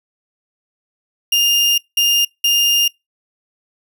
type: tone bursts at uneven times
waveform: 35% pulse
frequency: 2816 Hz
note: F7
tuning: 14 cents sharp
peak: -10 dBFS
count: 3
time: 1.32-1.78 / 1.97-2.25 / 2.44-2.88 s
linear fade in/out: 5 ms
effects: noise-tail reverb RT60 0.2 s tail -26 dB re dry